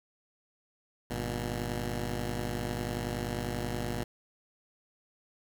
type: tone pair together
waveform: 10% pulse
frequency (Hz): 50.28 / 119.8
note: G1 / A#2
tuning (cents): +45 / +48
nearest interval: octave + minor third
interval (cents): 1503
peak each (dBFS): -27 / -26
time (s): 1.1-4.04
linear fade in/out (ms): 10
effects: 8-bit